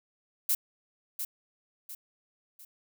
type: noise with echo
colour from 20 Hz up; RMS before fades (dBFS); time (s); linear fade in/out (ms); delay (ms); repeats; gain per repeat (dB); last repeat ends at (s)
violet; -26; 0.49-0.55; 5; 700; 3; -8; 2.65
effects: none